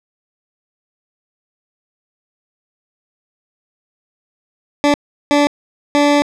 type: tone bursts at uneven times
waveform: 20% pulse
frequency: 290 Hz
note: D4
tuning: 22 cents flat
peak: -5 dBFS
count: 3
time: 4.84-4.94 / 5.31-5.47 / 5.95-6.22 s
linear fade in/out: 0 ms
effects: low-pass 6000 Hz 12 dB/octave